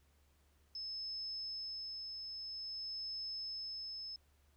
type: tone with tremolo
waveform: sine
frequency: 5220 Hz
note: E8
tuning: 18 cents flat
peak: -40 dBFS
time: 0.75-4.16 s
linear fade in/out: 2 ms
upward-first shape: sine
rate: 0.51 Hz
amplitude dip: 30%
effects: added 72 Hz sine -69 dBFS peak until 4.56 s + pink hiss -75 dBFS RMS until 4.56 s